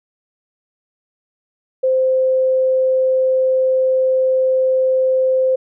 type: tone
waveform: sine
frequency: 520 Hz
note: C5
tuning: 11 cents flat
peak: -12 dBFS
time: 1.83-5.56 s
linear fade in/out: 10 ms
effects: none